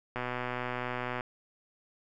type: click train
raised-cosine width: 0.5 ms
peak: -19 dBFS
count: 131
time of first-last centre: 0.16-1.208 s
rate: 124 Hz
effects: none